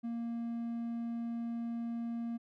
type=tone; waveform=triangle; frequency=233.1 Hz; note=A#3; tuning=in tune; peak=-33 dBFS; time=0.03-2.38 s; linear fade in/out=20 ms; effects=none